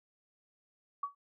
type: tone with exponential decay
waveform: sine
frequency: 1134 Hz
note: C#6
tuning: 39 cents sharp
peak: -29 dBFS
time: 1.03-1.15 s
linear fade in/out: 5 ms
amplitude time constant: 25 ms
effects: none